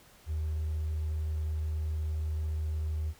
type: tone with hard clipping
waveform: triangle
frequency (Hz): 77.78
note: D#2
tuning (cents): 0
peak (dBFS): -30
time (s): 0.26-3.14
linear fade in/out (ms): 50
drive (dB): 4
effects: pink hiss -58 dBFS RMS until 3.19 s